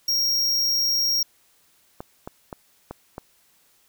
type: tone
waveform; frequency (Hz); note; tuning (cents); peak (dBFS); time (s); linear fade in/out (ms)
square; 5590; F8; +1; -20; 0.08-1.23; 5
type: clicks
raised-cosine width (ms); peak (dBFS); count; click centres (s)
1; -19; 5; 2.005 / 2.275 / 2.528 / 2.91 / 3.181
effects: white hiss -61 dBFS RMS until 3.88 s